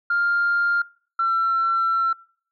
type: tone pair in turn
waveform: sine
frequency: 1400 / 1349 Hz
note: F6 / E6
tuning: +4 / +40 cents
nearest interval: minor second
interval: 64 cents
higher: first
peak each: -17 dBFS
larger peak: neither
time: 0.1-0.82 / 1.19-2.13 s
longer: second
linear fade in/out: 5 ms
effects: noise-tail reverb RT60 0.5 s tail -24 dB re dry + tanh soft clip ceiling -14 dBFS